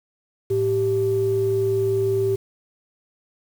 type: tone pair together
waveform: sine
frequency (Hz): 109.3 / 389.5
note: A2 / G4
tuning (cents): -11 / -11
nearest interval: octave + minor seventh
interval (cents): 2200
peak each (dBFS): -25 / -18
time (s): 0.5-2.36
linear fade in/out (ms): 10
effects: tanh soft clip ceiling -11 dBFS + 7-bit